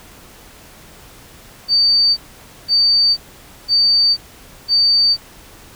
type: tone bursts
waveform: sine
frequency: 4600 Hz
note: D8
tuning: 37 cents flat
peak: -10 dBFS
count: 4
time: 1.68-5.17 s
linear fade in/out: 50 ms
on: 490 ms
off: 510 ms
effects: pink hiss -42 dBFS RMS until 5.75 s